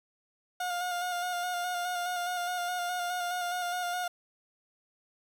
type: tone with vibrato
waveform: 30% pulse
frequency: 713 Hz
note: F5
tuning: 36 cents sharp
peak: -28 dBFS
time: 0.6-4.08 s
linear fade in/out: 5 ms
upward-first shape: square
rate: 4.8 Hz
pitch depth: 23 cents each way
effects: none